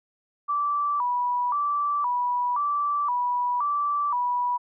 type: tone with vibrato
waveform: sine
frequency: 1067 Hz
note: C6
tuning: 34 cents sharp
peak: -22 dBFS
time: 0.48-4.58 s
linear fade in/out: 20 ms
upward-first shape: square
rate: 0.96 Hz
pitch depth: 150 cents each way
effects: none